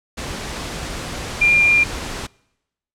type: tone in noise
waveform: sine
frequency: 2398 Hz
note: D7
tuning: 36 cents sharp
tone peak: -11 dBFS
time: 1.41-1.84 s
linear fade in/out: 10 ms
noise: pink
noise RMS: -28 dBFS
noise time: 0.17-2.27 s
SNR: +14 dB
effects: noise-tail reverb RT60 0.9 s tail -25 dB re dry + low-pass 8000 Hz 12 dB/octave